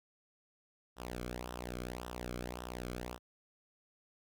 sawtooth tone with flanger, 61.1 Hz, B1, 18 cents flat, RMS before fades -43 dBFS, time 0.96-3.19 s, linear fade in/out 50 ms, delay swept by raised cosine 0.44 to 1.11 ms, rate 1.8 Hz, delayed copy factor -0.75, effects none

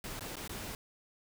pink noise with dropouts, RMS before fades -42 dBFS, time 0.04-0.75 s, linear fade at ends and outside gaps 1 ms, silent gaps 0.194-0.208 / 0.356-0.367 / 0.477-0.494 s, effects none

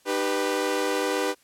sawtooth chord, Eb augmented, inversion none, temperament equal with one note detuned, 304.4 / 392 / 493.9 Hz, Eb4 / G4 / B4, -38 / 0 / 0 cents, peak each -26 / -24 / -23 dBFS, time 0.05-1.35 s, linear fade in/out 50 ms, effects white hiss -61 dBFS RMS until 1.43 s + low-pass 12000 Hz 12 dB/octave

